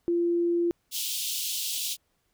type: tone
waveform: sine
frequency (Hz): 343.8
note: F4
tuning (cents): -27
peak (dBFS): -22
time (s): 0.08-0.71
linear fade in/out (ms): 0
type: high-pass noise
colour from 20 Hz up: pink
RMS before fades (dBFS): -31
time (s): 0.91-1.97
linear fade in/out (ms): 50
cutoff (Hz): 2900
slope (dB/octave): 48
effects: pink hiss -73 dBFS RMS until 2.33 s